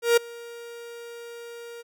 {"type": "tone with ADSR envelope", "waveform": "45% pulse", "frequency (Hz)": 470, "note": "A#4", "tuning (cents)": 14, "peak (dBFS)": -14, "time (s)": [0.02, 1.83], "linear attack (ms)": 150, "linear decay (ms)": 9, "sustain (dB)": -24, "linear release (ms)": 26, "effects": []}